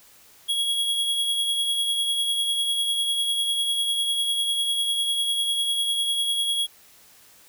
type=tone with tremolo; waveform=square; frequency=3317 Hz; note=G#7; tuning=3 cents flat; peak=-21 dBFS; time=0.48-6.67 s; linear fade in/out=20 ms; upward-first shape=sine; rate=10 Hz; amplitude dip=35%; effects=white hiss -53 dBFS RMS until 7.48 s